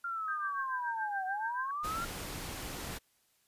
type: linear two-way sweep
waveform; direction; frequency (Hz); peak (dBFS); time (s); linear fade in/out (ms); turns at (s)
sine; down then up; 1400 to 740 to 1400; -34; 0.04-2.05; 5; 1.26
type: tone with tremolo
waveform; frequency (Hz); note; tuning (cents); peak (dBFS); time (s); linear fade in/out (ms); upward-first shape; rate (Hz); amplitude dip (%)
sine; 1577; G6; +10; -33; 0.28-1.71; 2; triangle; 7; 100
type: noise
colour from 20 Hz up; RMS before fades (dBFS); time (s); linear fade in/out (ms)
pink; -41; 1.83-2.99; 20
effects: white hiss -72 dBFS RMS until 3.47 s + resampled to 32000 Hz